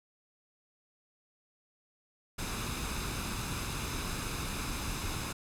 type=noise with comb filter; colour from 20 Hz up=pink; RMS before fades=-36 dBFS; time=2.38-5.33 s; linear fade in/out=10 ms; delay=0.79 ms; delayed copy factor=+0.5; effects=low-pass 12000 Hz 12 dB/octave